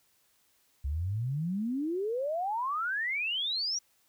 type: exponential sweep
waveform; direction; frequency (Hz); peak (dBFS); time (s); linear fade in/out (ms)
sine; up; 66 to 5870; -29; 0.84-3.79; 10
effects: white hiss -69 dBFS RMS until 4.08 s